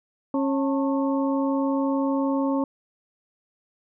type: harmonic tone with a mistuned harmonic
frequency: 273.2 Hz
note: C#4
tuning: 25 cents flat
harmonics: 1 / 2 / 3 / 4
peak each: -22 / -28 / -32 / -34 dBFS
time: 0.34-2.64 s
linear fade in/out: 2 ms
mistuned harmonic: 3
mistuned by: +140 cents
effects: none